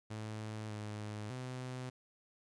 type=tone with pitch steps; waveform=sawtooth; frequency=108.3 / 105.7 / 127.4 Hz; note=A2 / G#2 / C3; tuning=-27 / +31 / -46 cents; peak=-37 dBFS; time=0.1-1.9 s; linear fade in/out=10 ms; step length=600 ms; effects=resampled to 22050 Hz + 13-bit